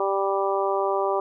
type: harmonic tone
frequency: 196 Hz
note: G3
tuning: in tune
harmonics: 2 / 3 / 4 / 5 / 6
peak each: -25 / -27 / -28 / -29 / -30 dBFS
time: 0-1.2 s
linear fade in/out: 2 ms
effects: none